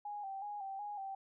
sine tone with vibrato, 802 Hz, G5, 39 cents sharp, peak -40 dBFS, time 0.05-1.15 s, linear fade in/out 5 ms, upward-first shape square, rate 2.7 Hz, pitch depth 52 cents each way, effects none

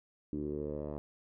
10% pulse tone with low-pass filter sweep, 74 Hz, D2, 14 cents sharp, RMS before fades -38 dBFS, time 0.33-0.98 s, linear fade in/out 0 ms, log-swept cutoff 300 to 730 Hz, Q 4, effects none

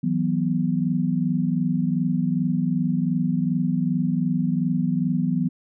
sine chord, E suspended second, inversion none, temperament equal with one note detuned, 162.36 / 185 / 246.9 Hz, E3 / F#3 / B3, -26 / 0 / 0 cents, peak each -24 dBFS, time 0.03-5.49 s, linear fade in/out 10 ms, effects none

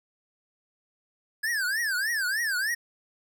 square tone with vibrato, 1661.2 Hz, G#6, in tune, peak -26 dBFS, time 1.43-2.75 s, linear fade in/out 10 ms, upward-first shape triangle, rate 3.3 Hz, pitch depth 270 cents each way, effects none

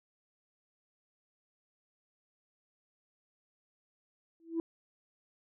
sine tone with exponential growth, 330 Hz, E4, 2 cents sharp, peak -25 dBFS, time 4.4-4.6 s, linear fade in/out 1 ms, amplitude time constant 42 ms, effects tanh soft clip ceiling -26 dBFS

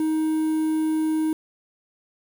triangle tone with quantisation, 314.1 Hz, D#4, 16 cents sharp, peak -18 dBFS, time 0-1.33 s, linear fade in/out 2 ms, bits 7, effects none

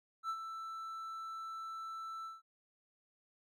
triangle tone with ADSR envelope, 1326 Hz, E6, 10 cents sharp, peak -32 dBFS, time 0.23-2.42 s, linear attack 63 ms, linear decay 64 ms, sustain -8 dB, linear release 170 ms, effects none

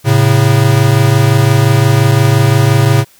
square tone pair together, 110.5 / 136.26 Hz, A2 / C#3, +8 / -29 cents, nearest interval major third, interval 363 cents, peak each -10 dBFS, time 0.04-3.05 s, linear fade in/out 50 ms, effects white hiss -46 dBFS RMS until 3.19 s

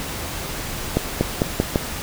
accelerating click train, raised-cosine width 2 ms, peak -3 dBFS, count 5, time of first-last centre 0.97-1.758 s, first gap 240 ms, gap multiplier 0.87, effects pink hiss -29 dBFS RMS until 2.02 s

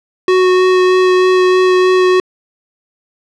square tone with vibrato, 369 Hz, F#4, 5 cents flat, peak -8 dBFS, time 0.28-2.2 s, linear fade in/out 2 ms, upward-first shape sine, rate 3.2 Hz, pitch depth 9 cents each way, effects low-pass 4000 Hz 12 dB/octave

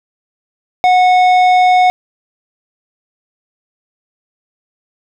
sine tone with tanh clipping, 732 Hz, F#5, 19 cents flat, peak -8 dBFS, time 0.84-1.9 s, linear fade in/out 0 ms, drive 11 dB, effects none

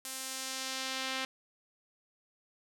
sawtooth tone with band-pass filter sweep, 263.1 Hz, C4, 10 cents sharp, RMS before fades -38 dBFS, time 0.05-1.25 s, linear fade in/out 2 ms, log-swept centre 10000 to 3000 Hz, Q 0.91, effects none

